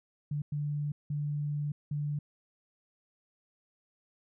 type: tone bursts at uneven times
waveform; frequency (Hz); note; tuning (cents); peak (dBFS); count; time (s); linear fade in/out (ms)
sine; 146.83; D3; 0; -30; 4; 0.31-0.42 / 0.52-0.92 / 1.1-1.72 / 1.91-2.19; 5
effects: none